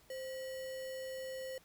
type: tone with sample-and-hold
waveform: sine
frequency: 523.3 Hz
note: C5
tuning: in tune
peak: -40 dBFS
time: 0.1-1.58 s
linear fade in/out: 2 ms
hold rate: 2450 Hz
effects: pink hiss -65 dBFS RMS until 1.64 s